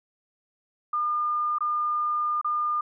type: tone with dropouts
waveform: sine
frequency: 1209 Hz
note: D6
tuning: 50 cents sharp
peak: -23 dBFS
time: 0.93-2.81 s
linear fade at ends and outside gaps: 5 ms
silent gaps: 1.585-1.606 / 2.414-2.445 s
effects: none